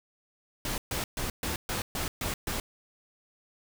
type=noise bursts; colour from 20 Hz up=pink; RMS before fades=-32 dBFS; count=8; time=0.65-2.6 s; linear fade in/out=2 ms; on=130 ms; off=130 ms; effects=none